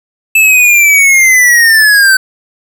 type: linear sweep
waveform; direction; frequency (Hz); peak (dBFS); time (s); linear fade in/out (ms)
square; down; 2637 to 1525; -4; 0.35-2.17; 5
effects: none